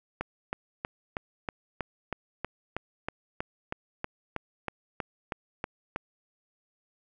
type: click train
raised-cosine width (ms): 0.5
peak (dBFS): -16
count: 19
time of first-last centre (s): 0.21-5.961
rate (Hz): 3.13
effects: none